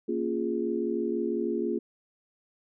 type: chord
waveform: sine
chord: Bb minor seventh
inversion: none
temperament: equal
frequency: 233.1 / 277.2 / 349.2 / 415.3 Hz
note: Bb3 / Db4 / F4 / Ab4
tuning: 0 / 0 / 0 / 0 cents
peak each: -32 / -35 / -30 / -32 dBFS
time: 0.08-1.79 s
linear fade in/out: 10 ms
effects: none